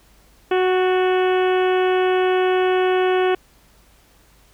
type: harmonic tone with a mistuned harmonic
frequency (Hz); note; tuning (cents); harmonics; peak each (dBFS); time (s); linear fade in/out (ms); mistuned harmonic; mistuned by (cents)
370; F#4; 0; 1 / 2 / 3 / 4 / 5 / 6 / 7 / 8 / 9; -16 / -23 / -29 / -29 / -32 / -35 / -33 / -35 / -40; 0.51-3.35; 5; 5; -35
effects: added 50 Hz sine -55 dBFS peak until 4.53 s + pink hiss -55 dBFS RMS until 4.53 s